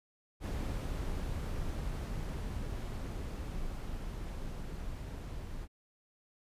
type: noise with level ramp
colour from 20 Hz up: brown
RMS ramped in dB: -35 to -42 dBFS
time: 0.4-5.68 s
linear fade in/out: 50 ms
effects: resampled to 32000 Hz